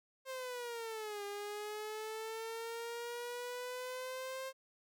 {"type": "linear two-way sweep", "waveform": "sawtooth", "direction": "down then up", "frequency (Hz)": [531, 404.1, 531], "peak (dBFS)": -37, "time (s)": [0.25, 4.53], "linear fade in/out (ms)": 50, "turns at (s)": 1.24, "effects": []}